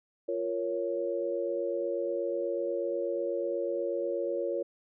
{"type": "chord", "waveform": "sine", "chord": "Bb minor", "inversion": "second", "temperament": "equal", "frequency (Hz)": [349.2, 466.2, 554.4], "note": ["F4", "Bb4", "Db5"], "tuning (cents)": [0, 0, 0], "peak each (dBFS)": [-34, -34, -32], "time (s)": [0.28, 4.63], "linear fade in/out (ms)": 10, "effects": []}